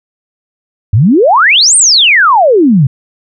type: exponential two-way sweep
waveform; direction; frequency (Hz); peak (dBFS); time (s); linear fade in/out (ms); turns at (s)
sine; up then down; 91 to 9230 to 123.7; -3; 0.93-2.87; 5; 1.76
effects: none